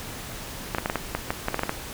clicks, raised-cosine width 0.5 ms, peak -9 dBFS, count 12, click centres 0.748 / 0.784 / 0.859 / 0.899 / 0.957 / 1.15 / 1.305 / 1.484 / 1.544 / 1.593 / 1.634 / 1.694 s, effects pink hiss -37 dBFS RMS until 1.93 s

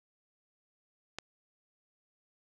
click, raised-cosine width 0.2 ms, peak -20 dBFS, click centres 1.186 s, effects none

